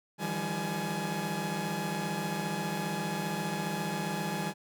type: tone cluster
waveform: sawtooth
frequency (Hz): 156.3 / 171.2 / 198.7 / 842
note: D#3 / F3 / G3 / G#5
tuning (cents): +8 / -34 / +24 / +24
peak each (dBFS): -34 / -34 / -32 / -33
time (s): 0.18-4.54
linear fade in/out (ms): 50
effects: none